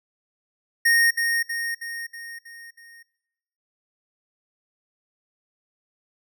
square tone with echo, 1855 Hz, A#6, 9 cents flat, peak -16 dBFS, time 0.85-1.11 s, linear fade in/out 10 ms, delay 320 ms, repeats 6, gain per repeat -5 dB, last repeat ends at 3.03 s, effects noise-tail reverb RT60 1.0 s tail -22 dB re dry

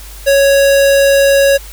square tone, 554.4 Hz, C#5, in tune, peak -7 dBFS, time 0.26-1.58 s, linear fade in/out 20 ms, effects added 50 Hz sine -30 dBFS peak until 1.72 s + white hiss -35 dBFS RMS until 1.72 s

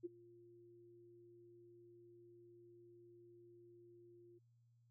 sine tone with ADSR envelope, 349.2 Hz, F4, in tune, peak -40 dBFS, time 0.03-4.39 s, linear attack 24 ms, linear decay 20 ms, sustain -21 dB, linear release 16 ms, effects added 118 Hz sine -70 dBFS peak until 4.9 s

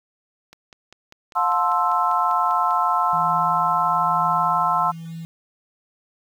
click train, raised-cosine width 0.2 ms, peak -26 dBFS, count 12, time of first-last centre 0.53-2.708 s, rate 5.05 Hz
sine chord, F major seventh, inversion none, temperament equal with one note detuned, 713.5 / 880 / 1046.5 / 1318.5 Hz, F5 / A5 / C6 / E6, +37 / 0 / 0 / 0 cents, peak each -24 / -24 / -21 / -22 dBFS, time 1.35-4.92 s, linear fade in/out 20 ms
sine tone with tremolo, 164.7 Hz, E3, 1 cent flat, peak -30 dBFS, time 3.13-5.25 s, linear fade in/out 0 ms, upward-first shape triangle, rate 1.1 Hz, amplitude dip 50%
effects 8-bit

